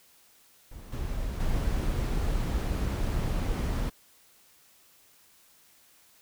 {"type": "noise with level steps", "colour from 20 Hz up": "brown", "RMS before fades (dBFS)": [-44, -33, -28], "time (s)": [0.71, 3.9], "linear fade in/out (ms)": 10, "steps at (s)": [0.92, 1.4], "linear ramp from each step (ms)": 5, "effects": ["white hiss -60 dBFS RMS until 6.21 s"]}